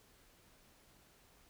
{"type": "silence", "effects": ["pink hiss -66 dBFS RMS until 1.49 s"]}